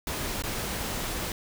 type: noise with dropouts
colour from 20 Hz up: pink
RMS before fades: -32 dBFS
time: 0.07-1.32 s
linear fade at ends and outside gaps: 1 ms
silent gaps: 0.422-0.437 s
effects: none